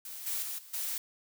blue noise with level steps, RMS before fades -43 / -34 / -38 / -52 / -35 dBFS, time 0.05-0.98 s, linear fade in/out 2 ms, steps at 0.26 / 0.42 / 0.58 / 0.73 s, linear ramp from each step 10 ms, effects none

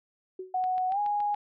sine tone with exponential decay, 372.8 Hz, F#4, 13 cents sharp, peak -32 dBFS, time 0.39-0.62 s, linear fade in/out 5 ms, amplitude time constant 48 ms
sine tone with pitch glide, 740 to 825.8 Hz, F#5 to G#5, 0 to -10 cents, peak -25 dBFS, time 0.54-1.35 s, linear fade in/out 5 ms, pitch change +190 cents, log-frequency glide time 0.89-0.99 s
click train, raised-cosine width 0.3 ms, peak -31 dBFS, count 6, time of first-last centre 0.64-1.344 s, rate 7.1 Hz
effects none

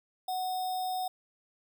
sine tone with sample-and-hold, 740 Hz, F#5, in tune, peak -30 dBFS, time 0.28-1.08 s, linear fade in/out 5 ms, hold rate 4410 Hz, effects none

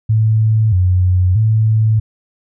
sine tone with vibrato, 100.1 Hz, G2, 37 cents sharp, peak -9 dBFS, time 0.09-2 s, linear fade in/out 10 ms, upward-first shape square, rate 0.79 Hz, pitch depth 160 cents each way, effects none

